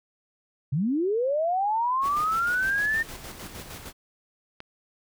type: linear sweep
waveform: sine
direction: up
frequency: 123.47 to 1828 Hz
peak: -22 dBFS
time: 0.72-3.03 s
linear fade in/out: 10 ms
type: noise with tremolo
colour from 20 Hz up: pink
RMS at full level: -39 dBFS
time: 2.01-3.93 s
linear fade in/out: 50 ms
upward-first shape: square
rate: 6.5 Hz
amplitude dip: 45%
type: click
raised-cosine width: 0.3 ms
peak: -23 dBFS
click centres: 4.604 s
effects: none